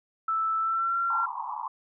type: tone with pitch glide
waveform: sine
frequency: 1318.5 to 1369.7 Hz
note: E6 to F6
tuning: 0 to -34 cents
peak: -24 dBFS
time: 0.28-1.26 s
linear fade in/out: 5 ms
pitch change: +66 cents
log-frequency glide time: 0.59-0.98 s
type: band-pass noise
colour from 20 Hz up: pink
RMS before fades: -34 dBFS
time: 1.1-1.68 s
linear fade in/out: 2 ms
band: 850 to 1100 Hz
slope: 96 dB/octave
effects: none